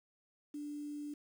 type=tone with quantisation; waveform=sine; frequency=293.7 Hz; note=D4; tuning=in tune; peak=-40 dBFS; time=0.54-1.14 s; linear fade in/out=5 ms; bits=10; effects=none